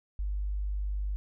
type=tone; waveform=sine; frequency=49.93 Hz; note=G1; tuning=33 cents sharp; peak=-29 dBFS; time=0.19-1.16 s; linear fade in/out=0 ms; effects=none